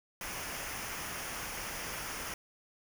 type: noise with comb filter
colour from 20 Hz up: pink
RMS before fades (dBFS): -40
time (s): 0.21-2.34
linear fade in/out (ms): 2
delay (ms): 0.25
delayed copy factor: -0.6
effects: none